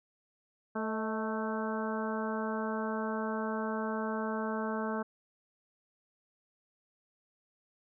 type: harmonic tone with a mistuned harmonic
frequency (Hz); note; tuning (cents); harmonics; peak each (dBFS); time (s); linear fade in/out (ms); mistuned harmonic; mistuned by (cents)
220; A3; 0; 1 / 2 / 3 / 4 / 5 / 6 / 7; -35 / -38 / -40 / -41 / -42 / -43 / -43; 0.75-5.03; 10; 3; -43
effects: none